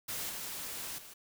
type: noise with level steps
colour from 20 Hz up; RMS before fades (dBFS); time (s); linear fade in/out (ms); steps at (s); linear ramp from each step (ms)
white; -38 / -41 / -51; 0.08-1.14; 10; 0.29 / 0.98; 5
effects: none